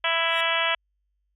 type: harmonic tone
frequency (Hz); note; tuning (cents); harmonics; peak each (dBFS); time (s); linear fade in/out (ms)
331.1; E4; +8; 2 / 3 / 4 / 5 / 6 / 7 / 8 / 9 / 10; -30 / -30 / -30 / -30 / -30 / -30 / -30 / -30 / -30; 0.04-0.75; 5
type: tone with exponential growth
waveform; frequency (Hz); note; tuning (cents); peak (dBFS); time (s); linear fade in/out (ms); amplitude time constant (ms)
30% pulse; 1864.7; A#6; 0; -33; 0.16-0.41; 5; 53
effects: added 50 Hz sine -70 dBFS peak until 1.35 s